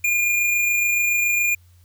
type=tone with amplitude modulation; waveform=square; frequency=2417 Hz; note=D7; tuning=49 cents sharp; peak=-17 dBFS; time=0.04-1.55 s; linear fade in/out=5 ms; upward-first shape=sine; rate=27.1 Hz; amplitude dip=25%; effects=added 88 Hz sine -49 dBFS peak until 1.84 s + white hiss -62 dBFS RMS until 1.84 s